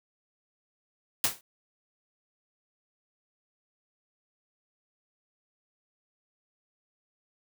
white noise with exponential decay, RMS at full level -21 dBFS, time 1.24-1.41 s, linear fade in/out 2 ms, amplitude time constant 35 ms, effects none

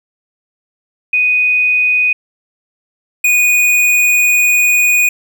sine / square tone pair in turn, 2489 / 2470 Hz, D#7 / D#7, 0 / -13 cents, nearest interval unison, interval 13 cents, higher first, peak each -9 dBFS, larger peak neither, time 1.13-2.13 / 3.24-5.09 s, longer second, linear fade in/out 5 ms, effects 8-bit

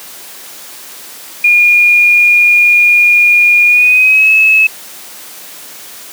sine tone with pitch glide, 2429 to 2588 Hz, D#7 to E7, -42 to -32 cents, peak -4 dBFS, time 1.44-4.67 s, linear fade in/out 5 ms, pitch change +110 cents, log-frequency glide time 3.66-4.32 s, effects white hiss -31 dBFS RMS until 6.12 s + high-pass 200 Hz 12 dB/octave

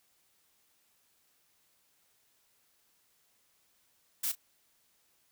blue noise with echo, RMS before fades -32 dBFS, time 4.23-4.32 s, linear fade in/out 10 ms, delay 34 ms, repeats 1, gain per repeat -15 dB, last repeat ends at 4.354 s, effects white hiss -71 dBFS RMS until 5.31 s

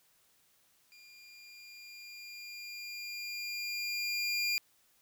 25% pulse tone with level ramp, 2400 Hz, D7, 37 cents sharp, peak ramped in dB -51 to -25 dBFS, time 0.92-4.58 s, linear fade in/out 0 ms, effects white hiss -69 dBFS RMS until 5.01 s

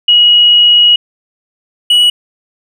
sine / triangle tone pair in turn, 2904 / 2928 Hz, F#7 / F#7, -33 / -19 cents, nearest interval unison, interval 14 cents, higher second, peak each -3 dBFS, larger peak neither, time 0.08-0.96 / 1.9-2.1 s, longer first, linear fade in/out 5 ms, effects none

